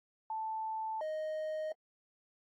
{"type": "tone pair in turn", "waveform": ["sine", "triangle"], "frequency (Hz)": [880, 622.3], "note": ["A5", "D#5"], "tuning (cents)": [0, 0], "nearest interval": "tritone", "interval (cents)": 600, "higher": "first", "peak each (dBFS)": [-35, -33], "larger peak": "second", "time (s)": [[0.3, 1.01], [1.01, 1.72]], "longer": "neither", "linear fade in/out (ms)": 2, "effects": ["AAC 48 kbps"]}